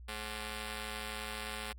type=ring-modulated tone; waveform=5% pulse; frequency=320 Hz; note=D#4; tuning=49 cents sharp; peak=-25 dBFS; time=0.08-1.73 s; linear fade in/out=10 ms; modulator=104 Hz; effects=added 60 Hz sine -47 dBFS peak until 1.78 s + AAC 64 kbps